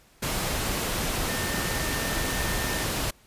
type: tone in noise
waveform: sine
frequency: 1800 Hz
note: A6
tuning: 39 cents sharp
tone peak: -35 dBFS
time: 1.28-2.85 s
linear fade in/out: 10 ms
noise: pink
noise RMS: -28 dBFS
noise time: 0.22-3.11 s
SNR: -10 dB
effects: pink hiss -58 dBFS RMS until 3.26 s + resampled to 32000 Hz